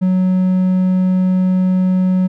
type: tone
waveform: triangle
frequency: 185 Hz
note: F#3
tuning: in tune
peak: -9 dBFS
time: 0.01-2.28 s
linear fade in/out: 20 ms
effects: none